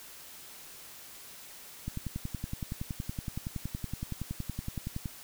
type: click train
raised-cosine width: 5 ms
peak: -22 dBFS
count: 35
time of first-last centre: 1.88-5.058 s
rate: 10.7 Hz
effects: white hiss -49 dBFS RMS until 5.23 s

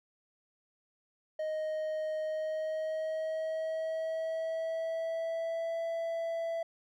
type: tone with pitch glide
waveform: triangle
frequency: 623 to 663.9 Hz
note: D#5 to E5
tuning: +2 to +12 cents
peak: -30 dBFS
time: 1.39-6.63 s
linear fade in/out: 5 ms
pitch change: +110 cents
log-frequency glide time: 2.21-5.82 s
effects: none

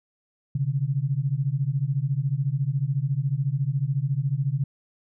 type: beating tone pair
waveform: sine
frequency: 130.81 / 144.81 Hz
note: C3 / D3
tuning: 0 / -24 cents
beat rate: 14 Hz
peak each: -25 dBFS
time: 0.55-4.64 s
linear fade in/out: 5 ms
effects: none

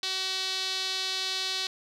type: tone with band-pass filter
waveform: sawtooth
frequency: 378.4 Hz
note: F#4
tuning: 39 cents sharp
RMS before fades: -31 dBFS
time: 0.03-1.67 s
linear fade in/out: 2 ms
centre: 4100 Hz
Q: 3.4
effects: none

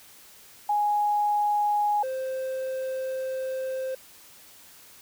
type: tone pair in turn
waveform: sine / triangle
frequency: 830.6 / 523.2 Hz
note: G#5 / C5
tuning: 0 / 0 cents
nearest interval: minor sixth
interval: 800 cents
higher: first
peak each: -21 / -26 dBFS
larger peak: first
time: 0.69-2.03 / 2.03-3.95 s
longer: second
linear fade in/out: 5 ms
effects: white hiss -51 dBFS RMS until 5.01 s

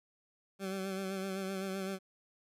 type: tone with vibrato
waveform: 20% pulse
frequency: 192 Hz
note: G3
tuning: 36 cents flat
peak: -31 dBFS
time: 0.59-1.99 s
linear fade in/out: 50 ms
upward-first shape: sine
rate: 7.8 Hz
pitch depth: 36 cents each way
effects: resampled to 32000 Hz + 12-bit

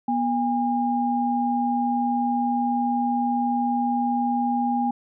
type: tone pair together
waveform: sine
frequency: 242.6 / 812 Hz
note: B3 / G#5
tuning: -31 / -39 cents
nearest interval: octave + major sixth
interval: 2092 cents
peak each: -23 dBFS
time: 0.08-4.91 s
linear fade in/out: 5 ms
effects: none

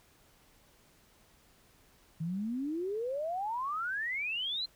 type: exponential sweep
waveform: sine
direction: up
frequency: 155.56 to 4186 Hz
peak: -32 dBFS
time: 2.2-4.66 s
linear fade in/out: 10 ms
effects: pink hiss -64 dBFS RMS until 4.75 s

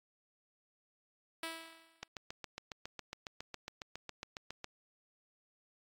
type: tone with exponential decay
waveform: 5% pulse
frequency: 327.2 Hz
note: E4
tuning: 13 cents flat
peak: -26 dBFS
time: 1.43-2.08 s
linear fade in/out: 2 ms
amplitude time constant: 140 ms
type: click train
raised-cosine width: 0.2 ms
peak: -25 dBFS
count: 20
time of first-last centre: 2.03-4.643 s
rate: 7.27 Hz
effects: AAC 48 kbps

